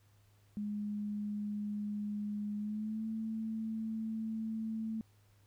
sine tone with pitch glide, 207.7 to 221.3 Hz, G#3 to A3, 0 to +10 cents, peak -35 dBFS, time 0.57-5.01 s, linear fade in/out 0 ms, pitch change +110 cents, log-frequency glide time 2.57-3.06 s, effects added 102 Hz sine -64 dBFS peak until 5.46 s + pink hiss -72 dBFS RMS until 5.46 s

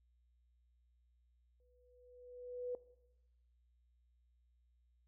sine tone with exponential growth, 493.9 Hz, B4, in tune, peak -36 dBFS, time 1.6-2.75 s, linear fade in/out 1 ms, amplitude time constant 250 ms, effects noise-tail reverb RT60 1.0 s tail -19 dB re dry + added 60 Hz sine -70 dBFS peak until 5.07 s

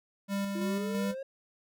square tone with tremolo, 198.6 Hz, G3, 23 cents sharp, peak -30 dBFS, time 0.28-1.15 s, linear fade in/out 50 ms, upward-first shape square, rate 3 Hz, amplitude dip 30%
triangle linear sweep, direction up, 329.6 to 548 Hz, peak -34 dBFS, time 0.55-1.23 s, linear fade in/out 5 ms
effects none

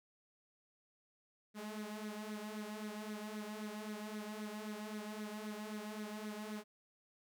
sawtooth tone with flanger, 212.3 Hz, G#3, 38 cents sharp, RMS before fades -45 dBFS, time 1.54-6.64 s, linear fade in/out 50 ms, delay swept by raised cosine 0.49 to 3.69 ms, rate 3.8 Hz, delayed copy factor +0.65, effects none

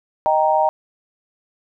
sine chord, Eb major, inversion none, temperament equal, 622.3 / 784 / 932.3 Hz, Eb5 / G5 / Bb5, 0 / 0 / 0 cents, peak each -18 dBFS, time 0.26-0.69 s, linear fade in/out 0 ms, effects none

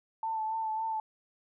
sine tone with vibrato, 883 Hz, A5, 6 cents sharp, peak -30 dBFS, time 0.23-1 s, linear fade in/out 2 ms, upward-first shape sine, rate 3.6 Hz, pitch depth 26 cents each way, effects none

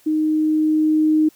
sine tone with level ramp, 310 Hz, D#4, 6 cents flat, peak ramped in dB -16 to -12 dBFS, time 0.06-1.29 s, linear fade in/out 10 ms, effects white hiss -54 dBFS RMS until 1.35 s

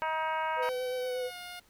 harmonic tone, 316.7 Hz, D#4, 31 cents sharp, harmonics 2 / 3 / 4 / 5 / 6 / 7 / 8 / 9, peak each -37 / -31 / -39 / -38 / -48 / -42 / -49 / -49 dBFS, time 0.02-0.69 s, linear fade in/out 0 ms
sine tone with vibrato, 504 Hz, B4, 35 cents sharp, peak -31 dBFS, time 0.56-1.31 s, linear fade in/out 50 ms, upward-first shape sine, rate 8.4 Hz, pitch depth 21 cents each way
10% pulse tone with pitch glide, 764 to 712.8 Hz, G5 to F5, -45 to +35 cents, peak -33 dBFS, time 0.62-1.6 s, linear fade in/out 10 ms, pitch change -120 cents, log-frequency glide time 0.98-1.38 s
effects pink hiss -64 dBFS RMS until 1.69 s

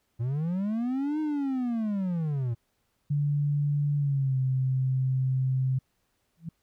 triangle linear two-way sweep, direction up then down, 112.2 to 312.2 to 112.2 Hz, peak -24 dBFS, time 0.19-2.55 s, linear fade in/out 20 ms, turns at 1.2 s
sine tone with pitch glide, 145.1 to 130.77 Hz, D3 to C3, -21 to -1 cents, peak -23 dBFS, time 3.1-5.79 s, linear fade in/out 10 ms, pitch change -180 cents, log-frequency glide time 3.97-4.37 s
sine tone with exponential growth, 164.81 Hz, E3, in tune, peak -29 dBFS, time 6.37-6.49 s, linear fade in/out 5 ms, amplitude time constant 24 ms
effects pink hiss -74 dBFS RMS until 6.62 s

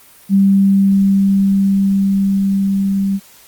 sine tone with level ramp, 196 Hz, G3, in tune, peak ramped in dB -7 to -13 dBFS, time 0.29-3.2 s, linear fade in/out 50 ms, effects white hiss -44 dBFS RMS until 3.47 s + Opus 32 kbps

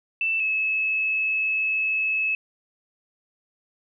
sine tone pair in turn, 2657 / 2593 Hz, E7 / E7, +13 / -29 cents, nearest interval unison, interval 42 cents, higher first, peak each -21 / -21 dBFS, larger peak neither, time 0.21-0.4 / 0.4-2.35 s, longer second, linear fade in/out 2 ms, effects none

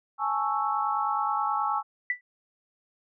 sine chord, A major seventh, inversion third, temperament equal, 830.6 / 880 / 1108.7 / 1318.5 Hz, G#5 / A5 / C#6 / E6, 0 / 0 / 0 / 0 cents, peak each -29 / -32 / -30 / -30 dBFS, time 0.18-1.83 s, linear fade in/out 50 ms
sine tone with exponential decay, 1975.5 Hz, B6, in tune, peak -20 dBFS, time 2.1-2.21 s, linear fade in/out 2 ms, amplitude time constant 22 ms
effects none

